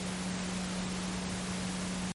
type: tone in noise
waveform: sine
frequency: 183.6 Hz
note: F#3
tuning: 13 cents flat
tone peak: -35 dBFS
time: 0-2.12 s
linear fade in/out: 0 ms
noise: pink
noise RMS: -38 dBFS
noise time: 0-2.12 s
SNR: 0 dB
effects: high-pass 60 Hz 12 dB/octave + MP3 48 kbps